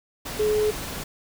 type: tone in noise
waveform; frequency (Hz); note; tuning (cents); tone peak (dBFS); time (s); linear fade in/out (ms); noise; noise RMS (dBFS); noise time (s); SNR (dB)
sine; 425.3; G#4; +41; -19; 0.39-0.71; 10; pink; -33; 0.25-1.04; +11
effects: none